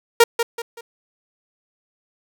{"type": "tone with echo", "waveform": "sawtooth", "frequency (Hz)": 466.2, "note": "A#4", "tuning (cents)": 0, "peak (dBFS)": -4, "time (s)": [0.2, 0.24], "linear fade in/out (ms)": 5, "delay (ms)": 190, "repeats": 3, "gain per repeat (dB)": -9, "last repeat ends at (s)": 0.81, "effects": []}